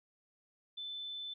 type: tone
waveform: sine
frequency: 3520 Hz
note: A7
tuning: in tune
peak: -40 dBFS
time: 0.77-1.34 s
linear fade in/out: 10 ms
effects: none